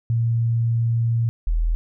sine tone pair in turn, 115.9 / 40.9 Hz, A#2 / E1, -10 / -13 cents, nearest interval octave + tritone, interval 1803 cents, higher first, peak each -17 dBFS, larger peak neither, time 0.1-1.29 / 1.47-1.75 s, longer first, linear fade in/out 0 ms, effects none

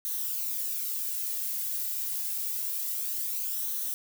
violet noise with flanger, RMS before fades -32 dBFS, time 0.05-3.94 s, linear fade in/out 0 ms, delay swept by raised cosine 0.4 to 2.3 ms, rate 0.27 Hz, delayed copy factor -0.5, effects none

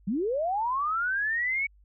sine linear sweep, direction up, 174.61 to 2257 Hz, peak -25 dBFS, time 0.07-1.67 s, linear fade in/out 10 ms, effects added 50 Hz sine -55 dBFS peak until 1.84 s

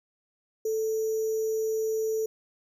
sine tone with sample-and-hold, 440 Hz, A4, in tune, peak -25 dBFS, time 0.65-2.26 s, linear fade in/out 5 ms, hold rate 6300 Hz, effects none

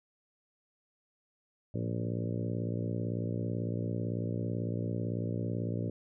harmonic tone with a mistuned harmonic, 58 Hz, A#1, 8 cents flat, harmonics 2 / 3 / 4 / 5 / 6 / 7 / 8 / 9 / 10, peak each -34 / -38 / -40 / -42 / -44 / -45 / -46 / -47 / -48 dBFS, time 1.74-5.9 s, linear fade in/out 5 ms, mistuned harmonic 2, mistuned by -76 cents, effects none

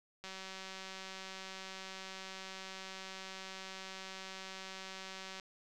click train, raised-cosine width 0.2 ms, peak -29 dBFS, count 981, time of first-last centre 0.24-5.398 s, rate 190 Hz, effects none

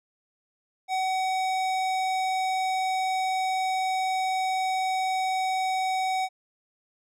sine tone with hard clipping, 754 Hz, F#5, 32 cents sharp, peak -26 dBFS, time 0.88-6.29 s, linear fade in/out 50 ms, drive 16 dB, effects none

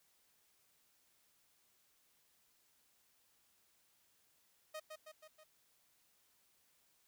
sawtooth tone with echo, 622.3 Hz, D#5, in tune, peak -40 dBFS, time 4.74-4.8 s, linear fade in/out 10 ms, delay 160 ms, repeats 4, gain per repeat -4 dB, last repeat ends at 5.44 s, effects white hiss -74 dBFS RMS until 7.07 s

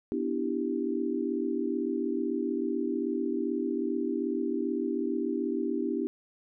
sine chord, E minor seventh, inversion second, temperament equal, 246.9 / 293.7 / 329.6 / 392 Hz, B3 / D4 / E4 / G4, 0 / 0 / 0 / 0 cents, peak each -33 dBFS, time 0.12-6.07 s, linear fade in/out 0 ms, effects none

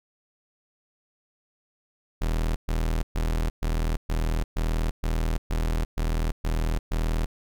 40% pulse tone bursts, 40.18 Hz, E1, 44 cents flat, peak -22 dBFS, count 11, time 2.21-7.26 s, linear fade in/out 10 ms, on 350 ms, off 120 ms, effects none

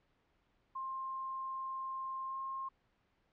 sine tone with pitch glide, 1058 to 1067.8 Hz, C6 to C6, +19 to +35 cents, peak -38 dBFS, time 0.75-2.69 s, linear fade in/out 10 ms, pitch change +16 cents, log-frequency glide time 2.26-2.37 s, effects pink hiss -75 dBFS RMS until 3.32 s + low-pass 3000 Hz 12 dB/octave

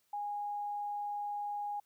sine tone, 823 Hz, G#5, 16 cents flat, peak -35 dBFS, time 0.13-1.8 s, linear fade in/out 5 ms, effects white hiss -75 dBFS RMS until 1.85 s

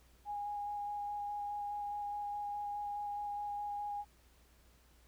sine tone with vibrato, 822 Hz, G#5, 18 cents flat, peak -37 dBFS, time 0.25-4.05 s, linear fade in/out 50 ms, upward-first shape square, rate 4.8 Hz, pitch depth 8 cents each way, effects added 60 Hz sine -64 dBFS peak until 5.07 s + pink hiss -68 dBFS RMS until 5.07 s

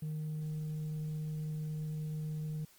sine tone with tanh clipping, 154.3 Hz, D#3, 14 cents flat, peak -36 dBFS, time 0.02-2.65 s, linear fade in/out 5 ms, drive 2 dB, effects white hiss -63 dBFS RMS until 2.78 s + Opus 32 kbps

